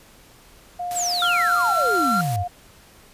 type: tone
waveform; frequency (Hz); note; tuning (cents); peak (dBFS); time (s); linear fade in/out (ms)
sine; 710; F5; +28; -25; 0.79-2.48; 10
type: noise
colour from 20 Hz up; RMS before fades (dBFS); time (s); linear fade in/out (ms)
white; -35; 0.91-2.36; 0
type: exponential sweep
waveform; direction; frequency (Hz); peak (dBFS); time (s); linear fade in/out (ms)
sine; down; 8250 to 85.4; -22; 0.95-2.44; 20
type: tone with vibrato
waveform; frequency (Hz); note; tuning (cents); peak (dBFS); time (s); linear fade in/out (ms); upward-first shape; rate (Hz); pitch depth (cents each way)
triangle; 1372; F6; -31; -17; 1.22-2.21; 2; triangle; 3.2; 31
effects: pink hiss -50 dBFS RMS until 3.13 s + resampled to 32000 Hz